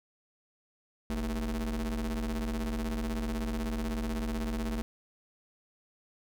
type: ring-modulated tone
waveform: 40% pulse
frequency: 87.31 Hz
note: F2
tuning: in tune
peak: -27 dBFS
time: 1.1-4.82 s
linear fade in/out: 0 ms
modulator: 139 Hz
effects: none